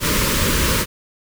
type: band-stop noise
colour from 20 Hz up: pink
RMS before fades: -18 dBFS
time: 0-0.86 s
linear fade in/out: 50 ms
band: 600 to 920 Hz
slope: 96 dB/octave
effects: none